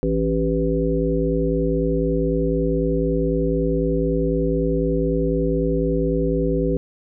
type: harmonic tone with a mistuned harmonic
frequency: 55 Hz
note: A1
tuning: in tune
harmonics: 1 / 3 / 5 / 7 / 9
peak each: -24 / -24 / -24 / -24 / -24 dBFS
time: 0.03-6.77 s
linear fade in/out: 0 ms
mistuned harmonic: 7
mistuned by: +27 cents
effects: none